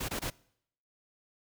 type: noise bursts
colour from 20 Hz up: pink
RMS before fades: -35 dBFS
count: 3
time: 0-0.303 s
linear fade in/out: 10 ms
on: 87 ms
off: 21 ms
effects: noise-tail reverb RT60 0.7 s tail -23 dB re dry